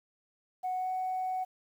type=tone with pitch glide; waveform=sine; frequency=739 to 745 Hz; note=F#5 to F#5; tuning=-2 to +12 cents; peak=-29 dBFS; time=0.63-1.45 s; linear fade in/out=20 ms; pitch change=+14 cents; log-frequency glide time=0.76-0.9 s; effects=tanh soft clip ceiling -27 dBFS + 10-bit